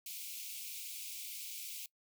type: high-pass noise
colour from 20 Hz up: white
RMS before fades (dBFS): -45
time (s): 0.06-1.86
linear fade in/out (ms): 2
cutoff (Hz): 2200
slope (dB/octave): 96
effects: noise-tail reverb RT60 0.1 s tail -21 dB re dry